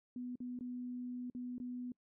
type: tone with dropouts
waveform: sine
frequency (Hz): 247.4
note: B3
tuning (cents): +3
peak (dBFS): -40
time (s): 0.16-1.92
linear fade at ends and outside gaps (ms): 2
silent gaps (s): 0.356-0.403 / 0.59-0.608 / 1.3-1.349 / 1.582-1.6
effects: noise-tail reverb RT60 0.1 s tail -26 dB re dry